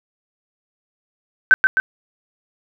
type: tone with echo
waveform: sine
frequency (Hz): 1536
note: G6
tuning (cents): -36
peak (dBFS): -5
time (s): 1.51-1.54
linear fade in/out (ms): 0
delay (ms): 130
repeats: 2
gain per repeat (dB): -4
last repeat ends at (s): 1.8
effects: none